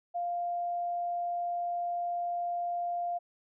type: tone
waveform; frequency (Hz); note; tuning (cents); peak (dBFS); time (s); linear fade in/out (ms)
sine; 698.5; F5; 0; -30; 0.14-3.19; 20
effects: none